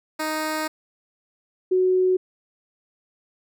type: tone pair in turn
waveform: 10% pulse / sine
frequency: 311.1 / 370 Hz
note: D#4 / F#4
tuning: 0 / 0 cents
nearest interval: minor third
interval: 300 cents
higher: second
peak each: -16 / -16 dBFS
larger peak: neither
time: 0.19-0.68 / 1.71-2.17 s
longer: first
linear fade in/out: 10 ms
effects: none